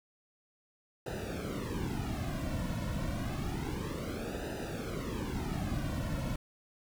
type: noise with flanger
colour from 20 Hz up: brown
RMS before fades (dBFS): -36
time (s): 1.06-6.36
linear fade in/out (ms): 5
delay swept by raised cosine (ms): 0.9 to 2.5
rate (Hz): 0.29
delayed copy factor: -1
effects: none